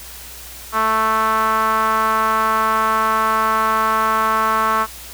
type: tone with band-pass filter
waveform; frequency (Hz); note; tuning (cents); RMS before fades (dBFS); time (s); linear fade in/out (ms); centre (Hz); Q
sawtooth; 220; A3; 0; -17; 0.72-4.87; 50; 1200; 5.8
effects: added 60 Hz sine -41 dBFS peak until 5.13 s + white hiss -36 dBFS RMS until 5.13 s